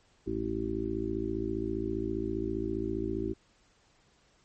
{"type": "harmonic tone", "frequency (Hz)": 55, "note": "A1", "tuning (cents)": 0, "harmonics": [1, 2, 4, 5, 6, 7], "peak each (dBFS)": [-40, -40, -39, -39, -34, -35], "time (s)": [0.26, 3.34], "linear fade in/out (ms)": 20, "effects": ["pink hiss -66 dBFS RMS until 4.44 s", "MP3 32 kbps"]}